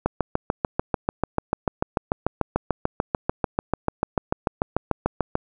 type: click train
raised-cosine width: 1 ms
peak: -6 dBFS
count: 37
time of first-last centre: 0.06-5.354 s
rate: 6.8 Hz
effects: none